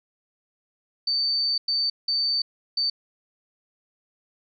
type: tone bursts at uneven times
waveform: sine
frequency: 4569 Hz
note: D8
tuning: 48 cents flat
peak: -21 dBFS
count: 4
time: 1.07-1.58 / 1.68-1.9 / 2.08-2.42 / 2.77-2.9 s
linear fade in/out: 5 ms
effects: none